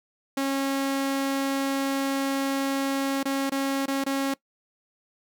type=tone with dropouts; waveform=sawtooth; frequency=273.2 Hz; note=C#4; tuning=25 cents flat; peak=-20 dBFS; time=0.37-4.34 s; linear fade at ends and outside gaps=5 ms; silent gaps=3.231-3.254 / 3.497-3.519 / 3.859-3.88 / 4.04-4.063 s; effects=noise-tail reverb RT60 0.1 s tail -21 dB re dry